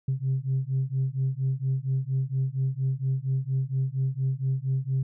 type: beating tone pair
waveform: sine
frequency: 130.81 / 135.11 Hz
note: C3 / C#3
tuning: 0 / -44 cents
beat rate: 4.3 Hz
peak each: -26 dBFS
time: 0.08-5.03 s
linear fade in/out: 5 ms
effects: tanh soft clip ceiling -19 dBFS